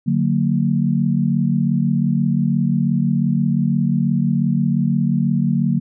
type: chord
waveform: sine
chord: D augmented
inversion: none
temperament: just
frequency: 146.83 / 183.54 / 229.4 Hz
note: D3 / F#3 / A#3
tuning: 0 / -14 / -28 cents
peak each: -19 dBFS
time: 0.06-5.8 s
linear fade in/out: 20 ms
effects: none